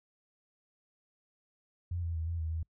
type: tone with pitch steps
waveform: sine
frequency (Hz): 87.3 / 83.9 / 80.7 / 84.4 / 80.1 / 81.1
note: F2 / E2 / E2 / E2 / E2 / E2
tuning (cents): 0 / +31 / -36 / +41 / -49 / -28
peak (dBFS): -32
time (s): 1.91-2.63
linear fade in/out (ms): 5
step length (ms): 120
effects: noise-tail reverb RT60 0.1 s tail -26 dB re dry